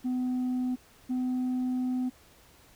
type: tone pair in turn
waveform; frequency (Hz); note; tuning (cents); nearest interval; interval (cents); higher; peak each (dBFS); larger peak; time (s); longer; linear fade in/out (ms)
sine; 252.1 / 253.1; B3 / B3; +36 / +43; unison; 7; second; -24; neither; 0.04-0.76 / 1.09-2.1; second; 20
effects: tanh soft clip ceiling -26 dBFS + pink hiss -58 dBFS RMS until 2.75 s